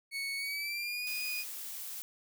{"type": "tone with pitch glide", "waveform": "30% pulse", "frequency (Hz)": [2217, 2474], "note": ["C#7", "D#7"], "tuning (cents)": [0, -10], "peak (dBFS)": -32, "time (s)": [0.11, 1.45], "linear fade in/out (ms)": 50, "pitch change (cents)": 190, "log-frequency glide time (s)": [0.37, 1.06]}
{"type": "noise", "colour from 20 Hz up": "blue", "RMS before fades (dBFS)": -42, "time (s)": [1.07, 2.02], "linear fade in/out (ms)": 0}
{"effects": []}